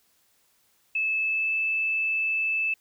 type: tone with pitch glide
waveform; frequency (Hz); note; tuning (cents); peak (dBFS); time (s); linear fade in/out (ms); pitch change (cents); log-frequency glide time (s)
sine; 2610 to 2627; E7 to E7; -18 to -7; -23; 0.95-2.74; 5; +11; 1.18-1.53
effects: white hiss -66 dBFS RMS until 2.8 s